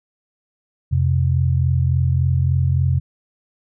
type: tone pair together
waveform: sine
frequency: 87.31 / 130.82 Hz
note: F2 / C3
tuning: 0 / 0 cents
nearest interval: perfect fifth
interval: 700 cents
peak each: -17 dBFS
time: 0.91-3 s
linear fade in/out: 20 ms
effects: none